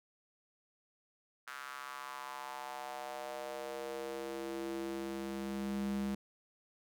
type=tone with high-pass filter sweep; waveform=square; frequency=67.5 Hz; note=C#2; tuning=45 cents flat; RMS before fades=-41 dBFS; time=1.47-6.15 s; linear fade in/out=5 ms; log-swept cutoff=1400 to 180 Hz; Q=3.3; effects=none